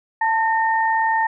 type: tone pair together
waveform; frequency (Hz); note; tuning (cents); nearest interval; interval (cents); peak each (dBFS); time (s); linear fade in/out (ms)
sine; 889.4 / 1832; A5 / A#6; +18 / -31; octave + minor second; 1251; -17 / -22; 0.21-1.27; 5
effects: none